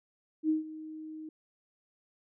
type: tone with ADSR envelope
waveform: sine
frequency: 312.7 Hz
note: D#4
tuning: 9 cents sharp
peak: -23 dBFS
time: 0.43-1.29 s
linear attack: 63 ms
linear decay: 140 ms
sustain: -17 dB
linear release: 3 ms
effects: none